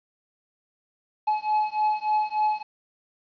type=beating tone pair; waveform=triangle; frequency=851 / 854.4 Hz; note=G#5 / G#5; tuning=+42 / +49 cents; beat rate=3.4 Hz; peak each=-23 dBFS; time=1.27-2.63 s; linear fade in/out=10 ms; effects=resampled to 11025 Hz + 9-bit